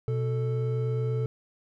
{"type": "tone pair together", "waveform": "triangle", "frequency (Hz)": [123.82, 440.4], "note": ["B2", "A4"], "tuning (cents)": [5, 2], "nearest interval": "octave + minor seventh", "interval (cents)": 2197, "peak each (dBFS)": [-24, -30], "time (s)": [0.08, 1.26], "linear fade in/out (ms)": 0, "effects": []}